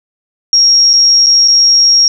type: tone with dropouts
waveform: sine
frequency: 5588 Hz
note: F8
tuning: in tune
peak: -4 dBFS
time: 0.53-2.08 s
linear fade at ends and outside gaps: 1 ms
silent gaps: 0.932-0.936 / 1.262-1.267 / 1.477-1.482 s
effects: none